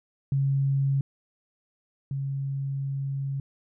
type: tone pair in turn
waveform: sine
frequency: 137.4 / 137.4 Hz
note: C#3 / C#3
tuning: -15 / -15 cents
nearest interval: unison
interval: 0 cents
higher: neither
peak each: -21 / -27 dBFS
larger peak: first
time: 0.32-1.01 / 2.11-3.4 s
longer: second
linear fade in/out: 2 ms
effects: none